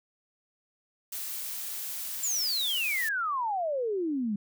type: noise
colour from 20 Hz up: blue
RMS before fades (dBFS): -36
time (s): 1.12-3.09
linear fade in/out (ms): 5
type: exponential sweep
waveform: sine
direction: down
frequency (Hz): 7340 to 196.9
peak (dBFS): -27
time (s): 2.23-4.36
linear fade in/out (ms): 5
effects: none